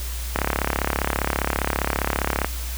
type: click train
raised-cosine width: 0.5 ms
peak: -5 dBFS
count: 74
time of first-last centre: 0.36-2.446 s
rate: 35 Hz
effects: added 60 Hz sine -27 dBFS peak until 2.77 s + white hiss -35 dBFS RMS until 2.77 s